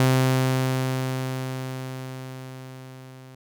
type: tone with level ramp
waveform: sawtooth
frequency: 130.2 Hz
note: C3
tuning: 8 cents flat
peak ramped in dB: -12 to -39 dBFS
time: 0-3.35 s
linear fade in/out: 2 ms
effects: none